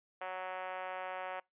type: tone with high-pass filter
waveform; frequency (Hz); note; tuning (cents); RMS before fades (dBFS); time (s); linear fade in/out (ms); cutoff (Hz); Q
5% pulse; 185.3; F#3; +3; -41; 0.21-1.4; 5; 620; 2.7
effects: noise-tail reverb RT60 0.2 s tail -25 dB re dry + resampled to 8000 Hz